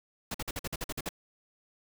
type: noise bursts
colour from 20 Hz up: pink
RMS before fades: -35 dBFS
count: 10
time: 0.31-1.091 s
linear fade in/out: 5 ms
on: 34 ms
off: 49 ms
effects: none